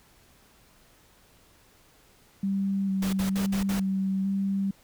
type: tone with vibrato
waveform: sine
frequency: 194 Hz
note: G3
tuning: 18 cents flat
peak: -24 dBFS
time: 2.43-4.71 s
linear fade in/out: 5 ms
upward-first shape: square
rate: 1.1 Hz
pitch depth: 16 cents each way
type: noise bursts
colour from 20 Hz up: pink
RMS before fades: -35 dBFS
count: 5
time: 3.02-3.798 s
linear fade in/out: 5 ms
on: 110 ms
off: 57 ms
effects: pink hiss -59 dBFS RMS until 4.83 s